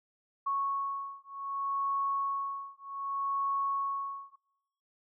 sine beating tone pair, 1105 / 1105.65 Hz, C#6 / C#6, -6 / -5 cents, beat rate 0.65 Hz, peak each -34 / -34 dBFS, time 0.46-4.36 s, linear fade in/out 10 ms, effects noise-tail reverb RT60 1.0 s tail -25 dB re dry

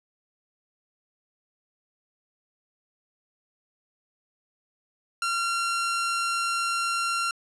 sawtooth tone, 1374 Hz, F6, 29 cents flat, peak -21 dBFS, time 5.22-7.31 s, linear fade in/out 2 ms, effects resampled to 24000 Hz + 9-bit

